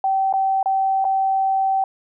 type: tone with dropouts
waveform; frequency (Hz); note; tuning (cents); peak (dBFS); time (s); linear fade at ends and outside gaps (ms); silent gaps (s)
sine; 772; G5; -27; -16; 0.04-1.84; 2; 0.327-0.337 / 0.629-0.658 / 1.044-1.05
effects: none

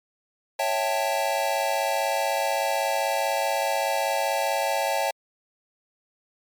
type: chord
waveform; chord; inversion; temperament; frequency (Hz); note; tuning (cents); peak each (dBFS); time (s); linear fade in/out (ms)
square; A dominant seventh; first; equal; 554.4 / 659.3 / 784 / 880; C#5 / E5 / G5 / A5; 0 / 0 / 0 / 0; -29; 0.59-5.11; 5
effects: MP3 96 kbps

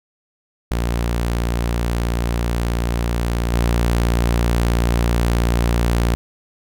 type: tone with level steps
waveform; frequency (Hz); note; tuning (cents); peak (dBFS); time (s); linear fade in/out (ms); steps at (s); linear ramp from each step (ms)
sawtooth; 58.5; A#1; +7; -14 / -11; 0.71-6.15; 0; 3.53; 2
effects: none

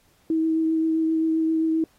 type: tone with vibrato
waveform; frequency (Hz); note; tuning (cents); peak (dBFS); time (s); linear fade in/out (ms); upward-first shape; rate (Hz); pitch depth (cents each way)
sine; 321.2; E4; -45; -19; 0.3-1.84; 2; triangle; 7.6; 14
effects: pink hiss -62 dBFS RMS until 1.98 s + AAC 48 kbps

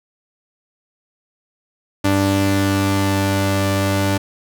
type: tone pair together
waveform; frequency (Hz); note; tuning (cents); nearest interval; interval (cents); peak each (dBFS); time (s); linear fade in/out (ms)
sawtooth; 98 / 293.7; G2 / D4; 0 / 0; octave + perfect fifth; 1900; -14; 2.04-4.18; 10
effects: none

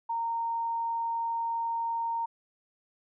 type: tone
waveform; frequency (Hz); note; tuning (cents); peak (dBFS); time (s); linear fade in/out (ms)
sine; 923; A#5; -17; -28; 0.09-2.26; 10
effects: none

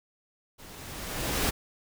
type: noise with level ramp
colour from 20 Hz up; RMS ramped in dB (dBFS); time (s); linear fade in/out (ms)
pink; -49 to -25; 0.58-1.51; 20
effects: none

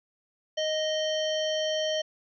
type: harmonic tone with a mistuned harmonic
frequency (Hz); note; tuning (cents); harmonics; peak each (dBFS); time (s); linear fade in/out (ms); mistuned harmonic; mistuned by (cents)
622.3; D#5; 0; 1 / 3 / 5 / 7 / 9 / 10; -27 / -39 / -32 / -43 / -40 / -48; 0.57-2.02; 10; 10; -24
effects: none

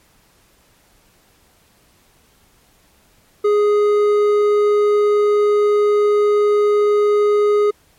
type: tone with hard clipping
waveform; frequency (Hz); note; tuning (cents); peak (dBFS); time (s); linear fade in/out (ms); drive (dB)
triangle; 415.3; G#4; 0; -13; 3.44-7.71; 10; 10
effects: pink hiss -55 dBFS RMS until 7.98 s + MP3 64 kbps

